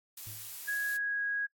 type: noise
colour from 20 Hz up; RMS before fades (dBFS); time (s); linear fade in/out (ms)
blue; -43; 0.17-0.97; 5
type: tone with exponential decay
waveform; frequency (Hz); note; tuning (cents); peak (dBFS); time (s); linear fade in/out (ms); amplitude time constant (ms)
triangle; 107.5; A2; -40; -40; 0.27-0.58; 0; 67
type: tone with pitch glide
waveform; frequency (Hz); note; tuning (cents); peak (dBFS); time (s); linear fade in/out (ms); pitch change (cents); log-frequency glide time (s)
sine; 1661.2 to 1649.7; G#6 to G#6; 0 to -12; -30; 0.67-1.47; 20; -12; 0.83-1.24
effects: noise-tail reverb RT60 0.1 s tail -20 dB re dry + AAC 64 kbps